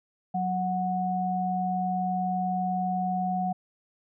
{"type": "tone pair together", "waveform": "sine", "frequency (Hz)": [184.19, 736], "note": ["F#3", "F#5"], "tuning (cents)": [-8, -9], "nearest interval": "2 octaves", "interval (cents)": 2399, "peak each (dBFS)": [-29, -27], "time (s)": [0.34, 3.53], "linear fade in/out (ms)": 10, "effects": []}